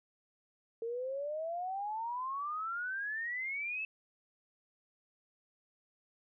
sine exponential sweep, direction up, 450.9 to 2647 Hz, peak -35 dBFS, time 0.82-3.85 s, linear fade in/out 2 ms, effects none

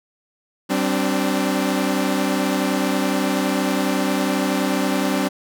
sawtooth chord, G suspended fourth, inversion none, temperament equal with one note detuned, 192.63 / 261.6 / 293.7 Hz, G3 / C4 / D4, -30 / 0 / 0 cents, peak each -19 dBFS, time 0.69-5.29 s, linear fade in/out 20 ms, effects none

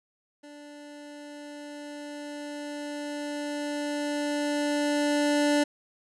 25% pulse tone with level ramp, 292.6 Hz, D4, 6 cents flat, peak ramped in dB -41 to -17 dBFS, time 0.43-5.64 s, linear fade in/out 10 ms, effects resampled to 24000 Hz

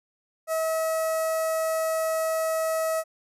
sawtooth tone with notch filter, 643 Hz, E5, 43 cents flat, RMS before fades -26 dBFS, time 0.47-3.04 s, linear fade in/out 50 ms, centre 3400 Hz, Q 0.52, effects resampled to 32000 Hz

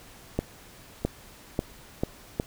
accelerating click train, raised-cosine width 2 ms, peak -11 dBFS, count 5, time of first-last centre 0.39-2.399 s, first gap 660 ms, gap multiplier 0.82, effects pink hiss -50 dBFS RMS until 2.46 s

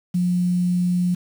sine tone with quantisation, 178.3 Hz, F3, 36 cents sharp, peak -17 dBFS, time 0.14-1.15 s, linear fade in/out 10 ms, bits 7, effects none

